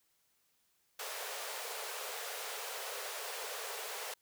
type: high-pass noise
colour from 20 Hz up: pink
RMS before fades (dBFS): -42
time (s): 0.99-4.14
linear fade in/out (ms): 5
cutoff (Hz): 410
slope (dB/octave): 96
effects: white hiss -75 dBFS RMS until 4.21 s